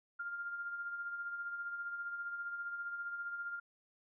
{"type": "tone with tremolo", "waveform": "sine", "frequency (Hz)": 1400, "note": "F6", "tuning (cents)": 4, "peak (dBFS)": -37, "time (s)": [0.19, 3.6], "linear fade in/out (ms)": 10, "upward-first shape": "sine", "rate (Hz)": 15, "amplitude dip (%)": 45, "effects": []}